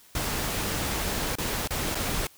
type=noise with dropouts; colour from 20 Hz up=pink; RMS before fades=-29 dBFS; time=0.15-2.27 s; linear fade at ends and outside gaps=2 ms; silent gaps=1.355-1.384 / 1.675-1.706 / 1.947-1.953 s; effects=white hiss -55 dBFS RMS until 2.37 s